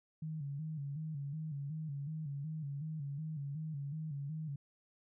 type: tone with vibrato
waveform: sine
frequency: 148.8 Hz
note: D3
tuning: 23 cents sharp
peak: -38 dBFS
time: 0.22-4.56 s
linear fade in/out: 5 ms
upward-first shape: square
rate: 2.7 Hz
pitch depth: 94 cents each way
effects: none